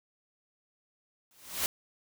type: noise with exponential growth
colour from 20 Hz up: white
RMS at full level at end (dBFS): -27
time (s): 1.31-1.66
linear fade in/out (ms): 0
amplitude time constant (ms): 76
effects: none